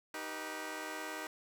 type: chord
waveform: 10% pulse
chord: Eb augmented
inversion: none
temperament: just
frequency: 311.1 / 388.9 / 486.1 Hz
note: Eb4 / G4 / B4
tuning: 0 / -14 / -28 cents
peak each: -35 / -38 / -38 dBFS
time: 0.14-1.27 s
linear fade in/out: 2 ms
effects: none